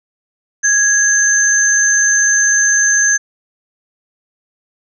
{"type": "tone pair together", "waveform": "sine", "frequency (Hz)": [1661.2, 6272], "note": ["G#6", "G8"], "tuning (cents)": [0, 0], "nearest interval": "octave + major seventh", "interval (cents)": 2300, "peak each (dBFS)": -12, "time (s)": [0.63, 3.18], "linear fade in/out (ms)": 20, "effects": []}